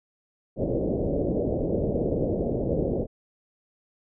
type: low-pass noise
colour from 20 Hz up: white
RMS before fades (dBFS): -26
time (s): 0.56-3.07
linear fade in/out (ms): 50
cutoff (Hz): 580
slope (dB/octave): 48
effects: none